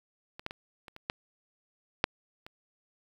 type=clicks; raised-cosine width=0.3 ms; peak=-26 / -18 / -24 / -30 / -29 / -14 / -6 / -28 dBFS; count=8; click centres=0.395 / 0.464 / 0.509 / 0.882 / 0.964 / 1.099 / 2.041 / 2.465 s; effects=8-bit